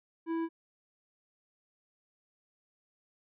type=tone with tanh clipping; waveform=triangle; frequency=329.2 Hz; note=E4; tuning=2 cents flat; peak=-32 dBFS; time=0.26-0.49 s; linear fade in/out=50 ms; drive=15 dB; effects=none